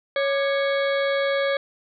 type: harmonic tone with a mistuned harmonic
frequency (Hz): 554.4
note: C#5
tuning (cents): 0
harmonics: 1 / 2 / 3 / 4 / 6 / 7 / 8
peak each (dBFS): -21 / -32 / -29 / -31 / -35 / -39 / -42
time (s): 0.16-1.57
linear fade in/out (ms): 2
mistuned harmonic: 2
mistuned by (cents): +120
effects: none